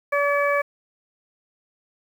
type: harmonic tone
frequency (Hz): 572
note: D5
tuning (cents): -46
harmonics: 1 / 2 / 3 / 4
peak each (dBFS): -21 / -24 / -26 / -27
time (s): 0.12-0.62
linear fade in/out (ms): 10
effects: 8-bit